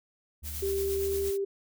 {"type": "tone with vibrato", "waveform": "triangle", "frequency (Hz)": 73.5, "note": "D2", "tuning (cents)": 2, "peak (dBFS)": -36, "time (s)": [0.42, 1.31], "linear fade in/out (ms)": 20, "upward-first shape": "triangle", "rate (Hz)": 2, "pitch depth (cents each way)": 31}
{"type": "noise with tremolo", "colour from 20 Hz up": "blue", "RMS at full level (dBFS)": -37, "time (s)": [0.43, 1.38], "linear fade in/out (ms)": 50, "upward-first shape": "sine", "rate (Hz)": 8.6, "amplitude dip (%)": 40}
{"type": "tone with pitch glide", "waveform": "sine", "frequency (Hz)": [392, 395], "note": ["G4", "G4"], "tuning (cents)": [0, 13], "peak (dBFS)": -27, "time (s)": [0.62, 1.45], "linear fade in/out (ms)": 10, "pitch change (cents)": 13, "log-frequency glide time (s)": [1, 1.33]}
{"effects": []}